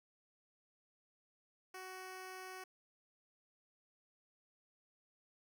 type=tone; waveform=10% pulse; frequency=373.2 Hz; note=F#4; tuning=15 cents sharp; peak=-39 dBFS; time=1.74-2.64 s; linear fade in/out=5 ms; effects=none